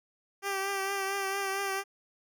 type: tone with vibrato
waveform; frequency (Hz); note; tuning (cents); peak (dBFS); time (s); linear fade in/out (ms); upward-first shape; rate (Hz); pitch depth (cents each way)
10% pulse; 392; G4; 0; -22; 0.42-1.84; 50; triangle; 4.4; 35
effects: none